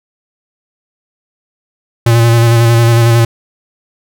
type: tone with vibrato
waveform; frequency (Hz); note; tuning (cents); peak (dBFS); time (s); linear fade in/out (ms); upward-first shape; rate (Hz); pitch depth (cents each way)
square; 116.54; A#2; 0; -6; 2.06-3.25; 5; square; 11; 21
effects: none